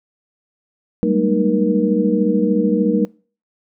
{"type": "tone cluster", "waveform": "sine", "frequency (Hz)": [192.7, 206.2, 229.7, 307.3, 474.6], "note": ["G3", "G#3", "A#3", "D#4", "A#4"], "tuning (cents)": [-29, -12, -25, -21, 31], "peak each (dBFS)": -20, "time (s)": [1.03, 3.05], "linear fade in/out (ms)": 0, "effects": ["noise-tail reverb RT60 0.4 s tail -24 dB re dry"]}